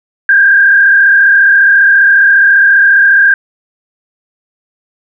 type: tone with frequency modulation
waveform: sine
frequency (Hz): 1599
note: G6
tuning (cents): +34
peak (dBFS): -3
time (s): 0.29-3.34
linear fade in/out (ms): 2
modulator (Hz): 34.7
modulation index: 1.3
effects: none